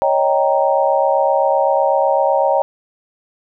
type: chord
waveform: sine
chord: Eb dominant seventh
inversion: third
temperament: equal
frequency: 554.4 / 622.3 / 784 / 932.3 Hz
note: Db5 / Eb5 / G5 / Bb5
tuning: 0 / 0 / 0 / 0 cents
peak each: -16 / -18 / -18 / -19 dBFS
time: 0.02-2.62 s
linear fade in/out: 0 ms
effects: none